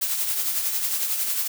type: noise with tremolo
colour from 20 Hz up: blue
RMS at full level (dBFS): -23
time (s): 0.01-1.48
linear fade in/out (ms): 10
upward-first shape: triangle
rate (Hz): 11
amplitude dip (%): 50
effects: none